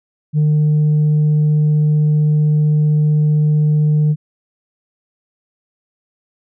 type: tone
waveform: sine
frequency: 151.3 Hz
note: D#3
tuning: 48 cents flat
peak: -8 dBFS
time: 0.33-4.16 s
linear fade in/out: 50 ms
effects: tanh soft clip ceiling -9 dBFS